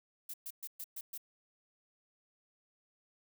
violet noise bursts, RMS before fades -43 dBFS, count 6, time 0.29-1.178 s, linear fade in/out 5 ms, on 48 ms, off 120 ms, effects none

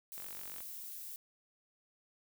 violet noise, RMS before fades -46 dBFS, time 0.12-1.16 s, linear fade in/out 0 ms
click train, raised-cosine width 0.3 ms, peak -35 dBFS, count 21, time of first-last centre 0.18-0.605 s, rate 47.1 Hz
effects none

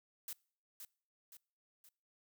blue noise with echo, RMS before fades -44 dBFS, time 0.28-0.33 s, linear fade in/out 2 ms, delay 520 ms, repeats 3, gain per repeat -6 dB, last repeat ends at 1.89 s, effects noise-tail reverb RT60 0.5 s tail -25 dB re dry

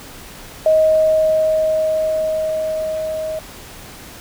sine tone with level ramp, 629 Hz, D#5, 19 cents sharp, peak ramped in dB -9 to -21 dBFS, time 0.66-3.39 s, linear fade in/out 2 ms, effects pink hiss -37 dBFS RMS until 4.2 s

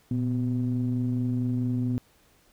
triangle ring-modulated tone, 65.41 Hz, C2, in tune, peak -19 dBFS, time 0.11-1.98 s, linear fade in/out 0 ms, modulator 184 Hz, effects pink hiss -62 dBFS RMS until 2.52 s

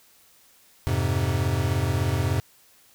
square chord, F minor, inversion none, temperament equal, 87.31 / 103.83 / 130.81 Hz, F2 / Ab2 / C3, 0 / 0 / 0 cents, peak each -27 dBFS, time 0.87-2.4 s, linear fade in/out 0 ms, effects white hiss -57 dBFS RMS until 2.94 s

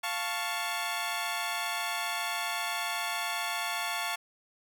15% pulse chord, F augmented, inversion none, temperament equal, 698.5 / 880 / 1108.7 Hz, F5 / A5 / C#6, 0 / 0 / 0 cents, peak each -29 dBFS, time 0.03-4.16 s, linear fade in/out 10 ms, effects none

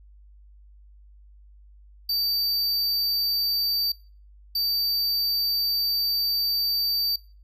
square tone bursts at uneven times, 4630 Hz, D8, 25 cents flat, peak -23 dBFS, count 2, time 2.09-3.92 / 4.55-7.16 s, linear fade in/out 5 ms, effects noise-tail reverb RT60 0.4 s tail -22 dB re dry + added 50 Hz sine -48 dBFS peak until 7.43 s

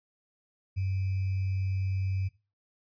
sine tone with sample-and-hold, 95.4 Hz, G2, 47 cents flat, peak -27 dBFS, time 0.76-2.29 s, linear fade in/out 20 ms, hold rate 2450 Hz, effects noise-tail reverb RT60 0.3 s tail -18 dB re dry + resampled to 11025 Hz

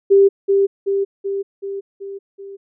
sine tone with echo, 394.8 Hz, G4, 12 cents sharp, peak -7 dBFS, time 0.1-0.29 s, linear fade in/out 20 ms, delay 380 ms, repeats 6, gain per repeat -4 dB, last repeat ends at 2.57 s, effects none

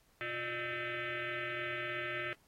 sine tone with frequency modulation, 124.9 Hz, B2, 20 cents sharp, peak -36 dBFS, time 0.21-2.33 s, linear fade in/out 0 ms, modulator 479 Hz, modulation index 5.1, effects pink hiss -70 dBFS RMS until 2.47 s + AAC 48 kbps

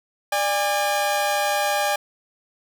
sawtooth tone pair together, 592.5 / 814 Hz, D5 / G#5, +15 / -35 cents, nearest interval perfect fourth, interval 550 cents, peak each -20 / -18 dBFS, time 0.32-1.96 s, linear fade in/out 5 ms, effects none

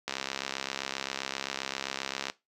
click train, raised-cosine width 0.2 ms, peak -14 dBFS, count 151, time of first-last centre 0.08-2.299 s, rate 67.6 Hz, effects noise-tail reverb RT60 0.2 s tail -18 dB re dry + high-pass 200 Hz 12 dB/octave

